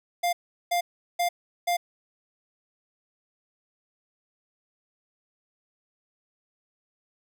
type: tone bursts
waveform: square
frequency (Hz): 700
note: F5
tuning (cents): +4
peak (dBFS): -23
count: 4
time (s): 0.23-1.77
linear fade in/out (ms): 10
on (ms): 100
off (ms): 380
effects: none